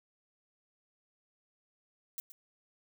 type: noise with echo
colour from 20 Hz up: violet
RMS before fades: -39 dBFS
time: 2.18-2.2 s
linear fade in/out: 0 ms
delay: 120 ms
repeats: 1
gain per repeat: -12 dB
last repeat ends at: 2.32 s
effects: none